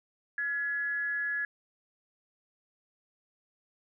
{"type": "tone with amplitude modulation", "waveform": "sine", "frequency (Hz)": 1691, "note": "G#6", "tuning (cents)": 31, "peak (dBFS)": -27, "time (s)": [0.38, 1.45], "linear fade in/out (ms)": 2, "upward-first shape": "sine", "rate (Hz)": 283, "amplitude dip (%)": 45, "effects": []}